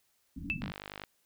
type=low-pass noise; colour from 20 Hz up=white; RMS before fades=-40 dBFS; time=0.36-0.72 s; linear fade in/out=10 ms; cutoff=290 Hz; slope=96 dB/octave
type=tone with exponential decay; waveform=sine; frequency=2637 Hz; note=E7; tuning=in tune; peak=-25 dBFS; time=0.5-0.63 s; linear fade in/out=0 ms; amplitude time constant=28 ms
type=click train; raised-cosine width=0.3 ms; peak=-24 dBFS; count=22; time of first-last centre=0.62-1.037 s; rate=50.3 Hz
effects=white hiss -73 dBFS RMS until 1.25 s